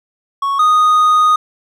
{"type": "tone pair in turn", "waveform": "triangle", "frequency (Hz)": [1108.7, 1240.2], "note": ["C#6", "D#6"], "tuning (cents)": [0, -6], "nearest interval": "major second", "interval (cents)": 194, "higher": "second", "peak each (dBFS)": [-12, -6], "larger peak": "second", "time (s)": [[0.42, 0.59], [0.59, 1.36]], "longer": "second", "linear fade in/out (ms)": 5, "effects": []}